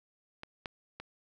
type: clicks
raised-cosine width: 0.3 ms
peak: -26 / -21 / -26 dBFS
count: 3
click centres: 0.434 / 0.658 / 1 s
effects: none